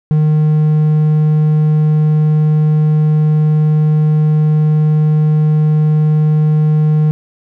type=tone; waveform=triangle; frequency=153.2 Hz; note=D#3; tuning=27 cents flat; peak=-6 dBFS; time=0.11-7.11 s; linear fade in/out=0 ms; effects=none